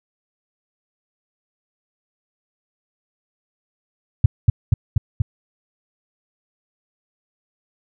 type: tone with echo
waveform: sine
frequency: 104.8 Hz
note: G#2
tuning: 16 cents sharp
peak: -4 dBFS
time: 4.24-4.26 s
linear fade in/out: 5 ms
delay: 240 ms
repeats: 4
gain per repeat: -2 dB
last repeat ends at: 5.22 s
effects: none